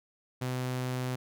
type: tone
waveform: sawtooth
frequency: 127.1 Hz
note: C3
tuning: 50 cents flat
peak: -27 dBFS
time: 0.41-1.16 s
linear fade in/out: 10 ms
effects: none